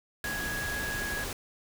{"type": "tone in noise", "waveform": "sine", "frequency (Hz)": 1661.2, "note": "G#6", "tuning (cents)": 0, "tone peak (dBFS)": -33, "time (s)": [0.24, 1.24], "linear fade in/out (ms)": 2, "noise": "pink", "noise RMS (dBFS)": -36, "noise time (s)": [0.24, 1.33], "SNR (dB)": 0, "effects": []}